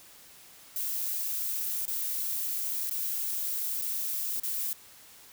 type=noise with dropouts; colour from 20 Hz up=violet; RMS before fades=-32 dBFS; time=0.76-4.73 s; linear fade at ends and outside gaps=1 ms; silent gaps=1.854-1.879 / 2.897-2.91 / 3.815-3.82 / 4.399-4.434 s; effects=white hiss -53 dBFS RMS until 5.32 s